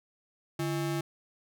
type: ring-modulated tone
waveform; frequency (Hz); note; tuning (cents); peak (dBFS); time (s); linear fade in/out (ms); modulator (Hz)
square; 242.1; B3; -34; -27; 0.59-1.01; 5; 96.6
effects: none